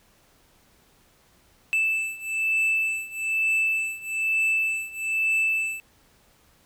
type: beating tone pair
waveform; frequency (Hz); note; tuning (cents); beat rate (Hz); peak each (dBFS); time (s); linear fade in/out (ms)
triangle; 2637 / 2638.1; E7 / E7; 0 / +1; 1.1; -25 / -23; 1.73-5.8; 0
effects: pink hiss -60 dBFS RMS until 6.65 s